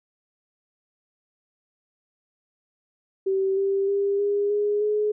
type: tone with pitch steps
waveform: sine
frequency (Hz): 385.4 / 392.4 / 399.5 / 406.7 / 414 / 421.5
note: G4 / G4 / G4 / G#4 / G#4 / G#4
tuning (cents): -29 / +2 / +33 / -36 / -5 / +26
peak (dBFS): -20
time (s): 3.26-5.12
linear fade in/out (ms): 10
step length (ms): 310
effects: none